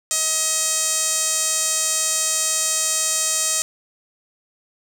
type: tone with band-pass filter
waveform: sawtooth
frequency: 634 Hz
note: D#5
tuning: 32 cents sharp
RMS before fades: -21 dBFS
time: 0.11-3.62 s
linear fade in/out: 0 ms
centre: 7500 Hz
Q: 3.2
effects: 7-bit